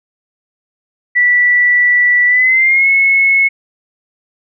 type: tone with pitch glide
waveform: sine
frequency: 1961 to 2188 Hz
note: B6 to C#7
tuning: -13 to -23 cents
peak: -7 dBFS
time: 1.15-3.49 s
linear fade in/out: 20 ms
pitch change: +190 cents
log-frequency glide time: 2.27-2.88 s
effects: none